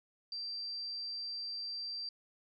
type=tone; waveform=sine; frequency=4699 Hz; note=D8; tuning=in tune; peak=-38 dBFS; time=0.32-2.09 s; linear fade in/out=2 ms; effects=none